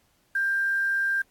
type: tone with quantisation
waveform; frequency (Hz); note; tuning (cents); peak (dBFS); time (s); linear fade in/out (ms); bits
sine; 1589; G6; +23; -22; 0.35-1.22; 5; 8
effects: pink hiss -66 dBFS RMS until 1.3 s + AAC 64 kbps